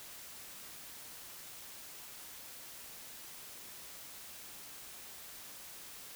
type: silence
effects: white hiss -50 dBFS RMS until 6.15 s